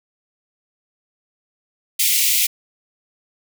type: high-pass noise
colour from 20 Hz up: white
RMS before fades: -17 dBFS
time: 1.99-2.47 s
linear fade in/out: 10 ms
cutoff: 2000 Hz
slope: 96 dB/octave
effects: none